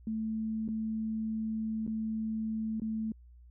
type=tone with dropouts; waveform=sine; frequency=220 Hz; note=A3; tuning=in tune; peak=-31 dBFS; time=0.07-3.12 s; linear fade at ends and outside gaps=2 ms; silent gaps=0.679-0.687 / 1.866-1.876 / 2.799-2.818 s; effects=added 60 Hz sine -52 dBFS peak until 3.5 s